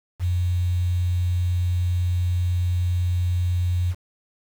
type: tone with quantisation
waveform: sine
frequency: 89 Hz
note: F2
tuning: 33 cents sharp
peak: -19 dBFS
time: 0.19-3.95 s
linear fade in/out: 50 ms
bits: 7
effects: none